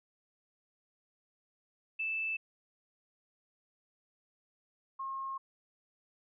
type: tone pair in turn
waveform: sine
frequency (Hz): 2637 / 1075.9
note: E7 / C6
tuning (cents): 0 / +48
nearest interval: octave + major third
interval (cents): 1552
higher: first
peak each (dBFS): -32 / -36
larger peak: first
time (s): 1.99-2.37 / 4.99-5.38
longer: second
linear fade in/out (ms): 10
effects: none